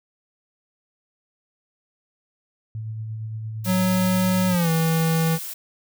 sine tone with tremolo, 110 Hz, A2, in tune, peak -27 dBFS, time 2.75-4.55 s, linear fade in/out 0 ms, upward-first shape sine, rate 8.7 Hz, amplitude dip 25%
blue noise, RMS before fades -33 dBFS, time 3.64-5.54 s, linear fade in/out 10 ms
square tone with pitch glide, 185 to 162.92 Hz, F#3 to E3, 0 to -20 cents, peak -19 dBFS, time 3.65-5.39 s, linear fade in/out 50 ms, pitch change -220 cents, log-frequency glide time 4.48-4.7 s
effects none

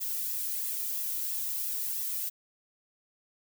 violet noise with flanger, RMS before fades -33 dBFS, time 0-2.3 s, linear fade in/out 20 ms, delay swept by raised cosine 1.3 to 1.88 ms, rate 3 Hz, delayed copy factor -0.55, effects none

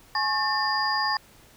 sine tone cluster, 843 / 1088 / 1792 / 4851 Hz, G#5 / C#6 / A6 / D#8, +26 / -33 / +31 / -45 cents, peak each -28 dBFS, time 0.15-1.17 s, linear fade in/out 2 ms, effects pink hiss -54 dBFS RMS until 1.56 s

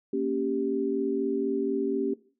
sine chord, G diminished, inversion first, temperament equal, 233.1 / 277.2 / 392 Hz, Bb3 / Db4 / G4, 0 / 0 / 0 cents, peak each -32 / -29 / -28 dBFS, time 0.13-2.14 s, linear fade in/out 5 ms, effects noise-tail reverb RT60 0.4 s tail -18 dB re dry

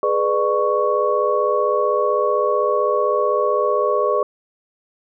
sine tone cluster, 418.1 / 493.8 / 598 / 1112 Hz, G#4 / B4 / D5 / C#6, +12 / 0 / +31 / +5 cents, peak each -21 dBFS, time 0.03-4.23 s, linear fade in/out 2 ms, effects none

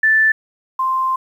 sine tone pair in turn, 1760 / 1046.5 Hz, A6 / C6, 0 / 0 cents, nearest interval major sixth, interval 900 cents, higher first, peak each -10 / -15 dBFS, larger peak first, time 0.03-0.32 / 0.79-1.16 s, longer second, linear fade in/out 5 ms, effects 8-bit

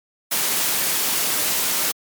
white noise, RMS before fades -21 dBFS, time 0.31-1.92 s, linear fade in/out 10 ms, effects high-pass 150 Hz 12 dB/octave + MP3 96 kbps

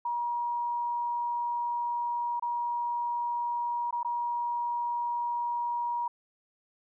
sine tone with dropouts, 954 Hz, A#5, 40 cents sharp, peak -28 dBFS, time 0.05-6.08 s, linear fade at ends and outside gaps 5 ms, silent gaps 2.397-2.423 / 3.909-3.926 / 4.031-4.047 s, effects none

